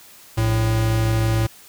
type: tone pair together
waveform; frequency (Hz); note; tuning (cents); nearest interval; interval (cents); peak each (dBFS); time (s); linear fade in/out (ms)
square; 59.12 / 111.6; A#1 / A2; +25 / +25; major seventh; 1100; -26 / -18; 0.37-1.47; 10
effects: white hiss -46 dBFS RMS until 1.68 s